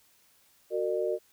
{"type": "tone cluster", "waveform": "sine", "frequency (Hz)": [370.3, 459, 603], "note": ["F#4", "A#4", "D5"], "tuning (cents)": [1, -27, 46], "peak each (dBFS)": -31, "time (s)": [0.7, 1.19], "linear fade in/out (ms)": 50, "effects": ["white hiss -64 dBFS RMS until 1.32 s"]}